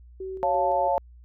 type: tone with tremolo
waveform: sine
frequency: 379.5 Hz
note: F#4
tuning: 44 cents sharp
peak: -31 dBFS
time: 0.2-0.88 s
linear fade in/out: 5 ms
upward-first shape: square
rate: 2.9 Hz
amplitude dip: 40%
type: chord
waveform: sine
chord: Db augmented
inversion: none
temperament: equal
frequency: 554.4 / 698.5 / 880 Hz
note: Db5 / F5 / A5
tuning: 0 / 0 / 0 cents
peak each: -25 dBFS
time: 0.43-0.98 s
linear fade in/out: 0 ms
effects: added 60 Hz sine -46 dBFS peak until 1.24 s